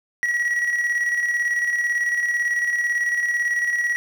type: tone with tremolo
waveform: triangle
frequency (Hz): 1921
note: B6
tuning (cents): -48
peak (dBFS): -16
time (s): 0.23-3.96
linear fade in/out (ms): 0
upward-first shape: square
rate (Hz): 18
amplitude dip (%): 40
effects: none